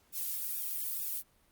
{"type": "noise with flanger", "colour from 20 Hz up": "violet", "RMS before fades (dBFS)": -36, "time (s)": [0.12, 1.23], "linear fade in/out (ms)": 50, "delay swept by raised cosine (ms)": [0.95, 2.05], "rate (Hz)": 2.2, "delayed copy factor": -0.9, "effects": ["pink hiss -68 dBFS RMS until 1.51 s", "Opus 48 kbps"]}